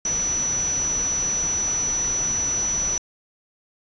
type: tone in noise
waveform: sine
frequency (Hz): 5920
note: F#8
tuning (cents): 0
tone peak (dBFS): -21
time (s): 0.05-2.98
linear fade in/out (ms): 2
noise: pink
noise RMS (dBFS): -33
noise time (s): 0.05-2.98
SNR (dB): +9
effects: resampled to 16000 Hz